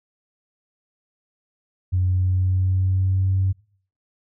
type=tone with pitch glide; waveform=sine; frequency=91.5 to 95.11 Hz; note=F#2 to F#2; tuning=-19 to +48 cents; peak=-16 dBFS; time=1.92-3.53 s; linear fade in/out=20 ms; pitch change=+67 cents; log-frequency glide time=2.02-3.31 s; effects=noise-tail reverb RT60 0.5 s tail -23 dB re dry + tanh soft clip ceiling -12 dBFS